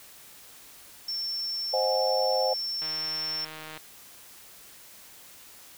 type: tone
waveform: sine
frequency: 5410 Hz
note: E8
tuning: 44 cents sharp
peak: -29 dBFS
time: 1.08-3.45 s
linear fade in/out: 5 ms
type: chord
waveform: sine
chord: Ab dominant seventh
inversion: first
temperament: equal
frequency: 523.3 / 622.3 / 740 / 830.6 Hz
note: C5 / Eb5 / Gb5 / Ab5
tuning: 0 / 0 / 0 / 0 cents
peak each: -26 / -30 / -31 / -32 dBFS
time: 1.73-2.54 s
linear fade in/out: 10 ms
type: click train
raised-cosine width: 0.3 ms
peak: -25 dBFS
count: 150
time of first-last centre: 2.82-3.775 s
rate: 156 Hz
effects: white hiss -50 dBFS RMS until 5.77 s